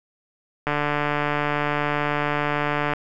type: click train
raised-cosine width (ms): 0.5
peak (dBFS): -8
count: 334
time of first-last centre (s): 0.67-2.935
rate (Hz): 147
effects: none